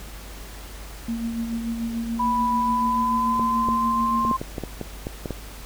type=tone with tremolo; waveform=sine; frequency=230.5 Hz; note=A#3; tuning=19 cents flat; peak=-23 dBFS; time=1.08-4.32 s; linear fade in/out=5 ms; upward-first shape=sine; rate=6.9 Hz; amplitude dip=45%
type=tone with pitch glide; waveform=sine; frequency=987.8 to 1052.6 Hz; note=B5 to C6; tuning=0 to +10 cents; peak=-20 dBFS; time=2.19-4.37 s; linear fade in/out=10 ms; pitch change=+110 cents; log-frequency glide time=2.56-4.16 s
type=clicks; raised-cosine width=2 ms; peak=-15 dBFS; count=11; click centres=3.396 / 3.687 / 4.25 / 4.313 / 4.415 / 4.582 / 4.637 / 4.813 / 5.069 / 5.258 / 5.307 s
effects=added 50 Hz sine -38 dBFS peak until 5.65 s + pink hiss -42 dBFS RMS until 5.65 s